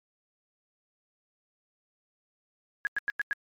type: tone bursts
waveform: sine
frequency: 1661.2 Hz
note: G#6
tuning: in tune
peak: -25 dBFS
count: 5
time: 2.85-3.33 s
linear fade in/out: 0 ms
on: 20 ms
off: 95 ms
effects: MP3 64 kbps